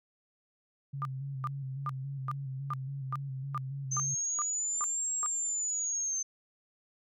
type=tone with vibrato; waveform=sine; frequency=135.4 Hz; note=C#3; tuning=40 cents flat; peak=-35 dBFS; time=0.93-4.15 s; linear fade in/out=10 ms; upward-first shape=square; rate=3.6 Hz; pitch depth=42 cents each way
type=tone bursts; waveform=sine; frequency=1203 Hz; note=D6; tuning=41 cents sharp; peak=-31 dBFS; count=11; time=1.02-5.261 s; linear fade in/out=0 ms; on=31 ms; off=390 ms
type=linear two-way sweep; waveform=sine; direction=up then down; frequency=6220 to 7600 to 6220 Hz; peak=-30 dBFS; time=3.91-6.23 s; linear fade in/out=10 ms; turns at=5.15 s
effects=none